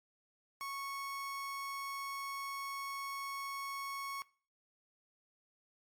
30% pulse tone, 1104 Hz, C#6, 7 cents flat, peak -37 dBFS, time 0.61-4.22 s, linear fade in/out 0 ms, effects noise-tail reverb RT60 0.4 s tail -21 dB re dry + MP3 64 kbps

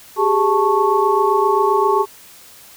sine tone cluster, 388.4 / 416 / 878 / 1104 Hz, G4 / G#4 / A5 / C#6, -16 / +3 / -4 / -7 cents, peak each -18 dBFS, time 0.16-2.06 s, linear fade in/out 50 ms, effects white hiss -43 dBFS RMS until 2.76 s

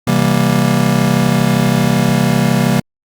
square chord, C dominant seventh, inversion none, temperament just, 130.81 / 163.52 / 196.22 / 235.5 Hz, C3 / E3 / G3 / Bb3, 0 / -14 / +2 / +18 cents, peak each -17 dBFS, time 0.07-2.8 s, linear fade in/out 5 ms, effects Opus 48 kbps

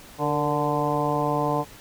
harmonic tone with a mistuned harmonic, 146.83 Hz, D3, in tune, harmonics 1 / 2 / 3 / 4 / 5 / 6 / 7, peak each -29 / -29 / -29 / -29 / -29 / -29 / -29 dBFS, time 0.18-1.65 s, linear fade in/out 50 ms, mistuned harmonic 3, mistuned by +58 cents, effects pink hiss -46 dBFS RMS until 1.8 s

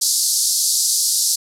pink band-pass noise, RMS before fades -18 dBFS, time 0.01-1.36 s, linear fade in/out 10 ms, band 4400 to 12000 Hz, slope 48 dB/octave, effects none

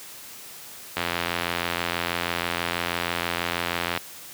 click train, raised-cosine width 0.3 ms, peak -8 dBFS, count 260, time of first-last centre 0.97-3.975 s, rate 86.2 Hz, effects white hiss -42 dBFS RMS until 4.33 s + high-pass 80 Hz 12 dB/octave

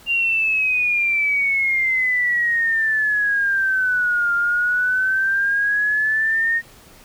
sine exponential two-way sweep, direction down then up, 2794 to 1396.9 to 1855 Hz, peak -16 dBFS, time 0.06-6.62 s, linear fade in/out 50 ms, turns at 4.34 s, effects pink hiss -47 dBFS RMS until 7.04 s

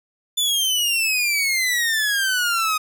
sawtooth exponential sweep, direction down, 3520 to 1244.5 Hz, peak -15 dBFS, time 0.37-2.78 s, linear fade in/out 10 ms, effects none

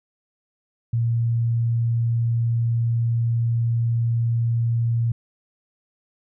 sine tone, 116.54 Hz, A#2, in tune, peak -18 dBFS, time 0.93-5.12 s, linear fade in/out 5 ms, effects none

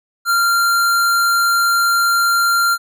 square tone, 1385 Hz, F6, 15 cents flat, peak -13 dBFS, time 0.25-2.78 s, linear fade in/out 50 ms, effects none

